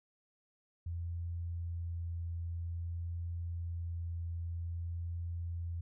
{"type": "tone with vibrato", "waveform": "sine", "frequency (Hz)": 85, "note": "F2", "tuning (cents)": -46, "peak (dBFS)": -36, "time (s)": [0.86, 5.81], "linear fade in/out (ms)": 5, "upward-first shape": "triangle", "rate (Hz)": 0.51, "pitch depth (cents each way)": 9, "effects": []}